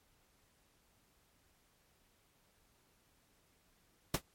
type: noise with exponential decay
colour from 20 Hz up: pink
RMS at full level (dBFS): -27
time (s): 4.14-4.22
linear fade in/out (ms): 5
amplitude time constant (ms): 16
effects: pink hiss -72 dBFS RMS until 4.34 s + MP3 64 kbps